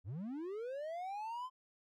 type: linear sweep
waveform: triangle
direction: up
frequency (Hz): 78.8 to 1043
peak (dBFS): -38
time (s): 0.04-1.5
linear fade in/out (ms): 50
effects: none